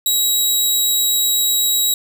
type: tone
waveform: 15% pulse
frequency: 3856 Hz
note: B7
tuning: 42 cents flat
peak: -7 dBFS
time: 0.06-1.94 s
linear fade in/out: 2 ms
effects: 7-bit